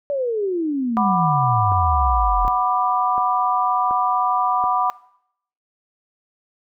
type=exponential sweep; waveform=sine; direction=down; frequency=584 to 41.2 Hz; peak=-19 dBFS; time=0.1-2.48 s; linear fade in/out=0 ms
type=chord; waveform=sine; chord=B minor; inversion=second; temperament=just; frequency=740.8 / 987.8 / 1185.3 Hz; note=F#5 / B5 / D6; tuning=+2 / 0 / +16 cents; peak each=-21 dBFS; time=0.97-4.9 s; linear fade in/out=0 ms
type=click train; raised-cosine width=1 ms; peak=-19 dBFS; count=5; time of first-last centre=1.72-4.64 s; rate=1.37 Hz
effects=noise-tail reverb RT60 0.7 s tail -20 dB re dry